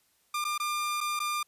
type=tone with dropouts; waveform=sawtooth; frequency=1199 Hz; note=D6; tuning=36 cents sharp; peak=-25 dBFS; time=0.34-1.43 s; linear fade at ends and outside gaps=5 ms; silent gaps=0.443-0.449 / 0.579-0.599 / 1.006-1.01 / 1.193-1.2 s; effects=white hiss -69 dBFS RMS until 1.47 s + resampled to 32000 Hz